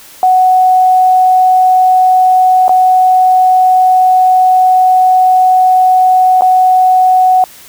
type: tone with dropouts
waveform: sine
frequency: 742 Hz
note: F#5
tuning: 5 cents sharp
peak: -4 dBFS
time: 0.23-7.44 s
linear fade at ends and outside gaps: 1 ms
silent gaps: 2.681-2.693 / 6.41-6.42 s
effects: white hiss -36 dBFS RMS until 7.68 s